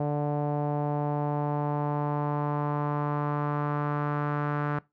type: tone with low-pass filter sweep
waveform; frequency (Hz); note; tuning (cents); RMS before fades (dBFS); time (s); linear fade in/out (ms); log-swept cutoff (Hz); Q
sawtooth; 146.83; D3; 0; -28; 0-4.79; 5; 690 to 1400; 2.6
effects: noise-tail reverb RT60 0.2 s tail -21 dB re dry